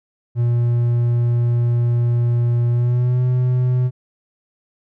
triangle tone with pitch glide, 119.4 to 125.77 Hz, A#2 to B2, +42 to +32 cents, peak -12 dBFS, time 0.35-3.91 s, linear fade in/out 50 ms, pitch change +90 cents, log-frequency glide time 2.7-3.23 s, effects none

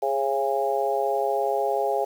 harmonic tone with a mistuned harmonic, 136.5 Hz, C#3, 26 cents flat, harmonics 3 / 4 / 5 / 6, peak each -27 / -27 / -27 / -27 dBFS, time 0.02-2.05 s, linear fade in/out 10 ms, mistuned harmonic 3, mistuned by +17 cents, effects 8-bit

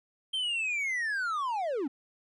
triangle linear sweep, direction down, 3167 to 247.5 Hz, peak -27 dBFS, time 0.33-1.88 s, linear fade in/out 10 ms, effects resampled to 24000 Hz

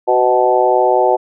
harmonic tone with a mistuned harmonic, 124.4 Hz, B2, 13 cents sharp, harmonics 3 / 4 / 5 / 6 / 7, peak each -16 / -16 / -16 / -16 / -16 dBFS, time 0.07-1.17 s, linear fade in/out 20 ms, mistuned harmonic 4, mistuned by +20 cents, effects none

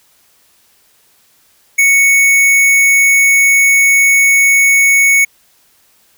square tone, 2219 Hz, C#7, 1 cent sharp, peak -7 dBFS, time 1.78-5.25 s, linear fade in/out 10 ms, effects white hiss -52 dBFS RMS until 6.17 s

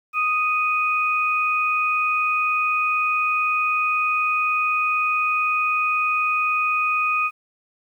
sine tone pair together, 1244.5 / 2489 Hz, D#6 / D#7, 0 / 0 cents, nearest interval octave, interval 1200 cents, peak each -21 dBFS, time 0.13-7.31 s, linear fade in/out 50 ms, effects 9-bit

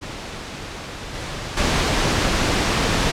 pink noise with level steps, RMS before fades -32 / -29 / -19 dBFS, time 0.01-3.12 s, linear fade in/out 20 ms, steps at 1.14 / 1.57 s, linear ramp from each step 2 ms, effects low-pass 6000 Hz 12 dB/octave

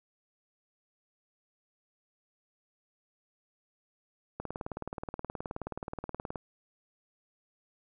click train, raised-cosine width 1 ms, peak -22 dBFS, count 38, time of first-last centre 4.4-6.358 s, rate 18.9 Hz, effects none

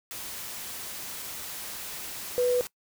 sine tone in noise, 493.9 Hz, B4, in tune, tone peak -21 dBFS, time 2.38-2.61 s, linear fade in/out 0 ms, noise white, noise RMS -38 dBFS, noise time 0.11-2.67 s, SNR +14 dB, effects noise-tail reverb RT60 0.1 s tail -21 dB re dry

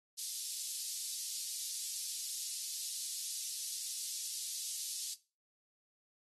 pink high-pass noise, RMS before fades -41 dBFS, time 0.17-5.15 s, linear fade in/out 20 ms, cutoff 4300 Hz, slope 24 dB/octave, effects noise-tail reverb RT60 0.3 s tail -17 dB re dry + AAC 32 kbps

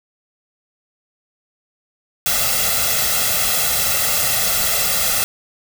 white noise with comb filter, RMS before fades -18 dBFS, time 2.26-5.24 s, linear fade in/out 0 ms, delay 1.5 ms, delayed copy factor +0.9, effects none

